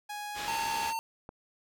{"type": "tone with pitch glide", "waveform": "sawtooth", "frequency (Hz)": [830.6, 837.3], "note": ["G#5", "G#5"], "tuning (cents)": [0, 14], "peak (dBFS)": -33, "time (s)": [0.09, 0.91], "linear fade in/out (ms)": 10, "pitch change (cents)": 14, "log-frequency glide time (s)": [0.28, 0.71]}
{"type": "low-pass noise", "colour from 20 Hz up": "white", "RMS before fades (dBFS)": -40, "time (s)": [0.34, 0.94], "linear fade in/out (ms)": 50, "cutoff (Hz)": 4200, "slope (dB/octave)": 12}
{"type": "tone", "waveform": "square", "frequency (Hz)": 905, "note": "A5", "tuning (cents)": 48, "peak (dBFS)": -32, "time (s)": [0.48, 0.99], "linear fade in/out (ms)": 0}
{"type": "click", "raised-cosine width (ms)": 1, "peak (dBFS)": -29, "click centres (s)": 1.291}
{"effects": []}